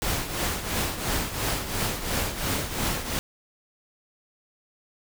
pink noise with tremolo, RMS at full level -25 dBFS, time 0.02-3.19 s, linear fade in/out 0 ms, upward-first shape triangle, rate 2.9 Hz, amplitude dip 70%, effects none

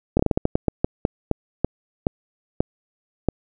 slowing click train, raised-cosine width 2 ms, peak -4 dBFS, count 16, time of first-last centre 0.17-3.287 s, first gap 24 ms, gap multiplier 1.27, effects none

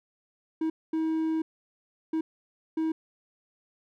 triangle tone bursts at uneven times, 319.6 Hz, D#4, 47 cents sharp, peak -23 dBFS, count 4, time 0.61-0.7 / 0.93-1.42 / 2.13-2.21 / 2.77-2.92 s, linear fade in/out 5 ms, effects none

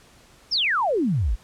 sine exponential sweep, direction down, 5710 to 42.49 Hz, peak -19 dBFS, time 0.51-1.36 s, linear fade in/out 20 ms, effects pink hiss -53 dBFS RMS until 1.43 s + low-pass 10000 Hz 12 dB/octave

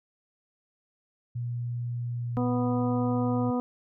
sine tone with pitch glide, 120.2 to 118 Hz, B2 to A#2, -46 to +22 cents, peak -29 dBFS, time 1.35-3.51 s, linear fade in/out 10 ms, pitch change -32 cents, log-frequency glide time 2.16-2.74 s
harmonic tone, 246.9 Hz, B3, in tune, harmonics 1 / 2 / 3 / 4 / 5, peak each -26 / -32 / -36 / -38 / -40 dBFS, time 2.37-3.6 s, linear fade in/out 0 ms
effects none

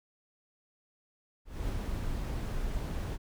brown noise with ADSR envelope, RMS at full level -32 dBFS, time 1.45-3.18 s, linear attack 240 ms, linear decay 7 ms, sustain -2 dB, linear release 37 ms, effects none

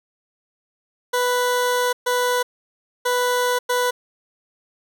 20% pulse tone bursts at uneven times, 493.9 Hz, B4, in tune, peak -13 dBFS, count 4, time 1.13-1.93 / 2.06-2.43 / 3.05-3.59 / 3.69-3.91 s, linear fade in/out 10 ms, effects none

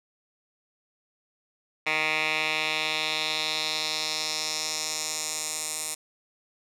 10% pulse tone with band-pass filter sweep, 155.56 Hz, D#3, in tune, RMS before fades -29 dBFS, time 1.86-5.95 s, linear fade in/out 10 ms, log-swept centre 2300 to 8600 Hz, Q 2.2, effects none

